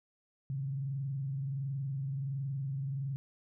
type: tone with frequency modulation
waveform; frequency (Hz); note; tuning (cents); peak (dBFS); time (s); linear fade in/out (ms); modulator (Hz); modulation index
sine; 136.6; C#3; -25; -33; 0.5-3.16; 0; 21.4; 0.38
effects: none